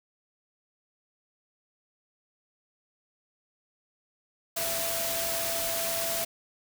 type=tone in noise; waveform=sine; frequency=668 Hz; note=E5; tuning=23 cents sharp; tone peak=-34 dBFS; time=4.56-6.25 s; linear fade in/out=10 ms; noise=white; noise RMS=-31 dBFS; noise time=4.56-6.25 s; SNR=-6 dB; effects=none